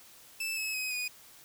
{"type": "tone with pitch steps", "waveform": "sawtooth", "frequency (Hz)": [2637, 2581, 2527, 2473], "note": ["E7", "E7", "D#7", "D#7"], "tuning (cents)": [0, -37, 26, -11], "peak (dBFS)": -29, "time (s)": [0.4, 1.08], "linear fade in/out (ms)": 5, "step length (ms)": 170, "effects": ["white hiss -55 dBFS RMS until 1.44 s"]}